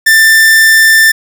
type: tone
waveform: 45% pulse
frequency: 1781 Hz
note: A6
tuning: 21 cents sharp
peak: -3 dBFS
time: 0.06-1.12 s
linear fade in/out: 10 ms
effects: none